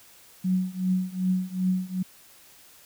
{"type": "tone with tremolo", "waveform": "sine", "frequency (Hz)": 185, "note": "F#3", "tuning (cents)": 0, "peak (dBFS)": -19, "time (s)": [0.44, 2.03], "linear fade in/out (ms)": 10, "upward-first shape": "triangle", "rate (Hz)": 2.6, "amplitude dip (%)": 95, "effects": ["white hiss -53 dBFS RMS until 2.85 s"]}